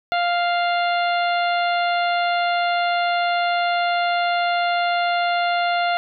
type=harmonic tone; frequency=698.5 Hz; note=F5; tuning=in tune; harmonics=1 / 2 / 3 / 4 / 5 / 6; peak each=-19 / -25 / -29 / -31 / -33 / -35 dBFS; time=0.12-5.97 s; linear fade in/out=0 ms; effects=none